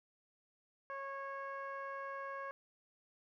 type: tone with low-pass filter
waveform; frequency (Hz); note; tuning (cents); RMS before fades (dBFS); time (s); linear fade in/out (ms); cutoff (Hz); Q
15% pulse; 549; C#5; -17; -44; 0.9-2.51; 0; 1400; 1.7
effects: none